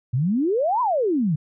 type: exponential two-way sweep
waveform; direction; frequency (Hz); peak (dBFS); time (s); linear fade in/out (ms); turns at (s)
sine; up then down; 115 to 1035 to 141.5; -18; 0.13-1.36; 10; 0.81
effects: none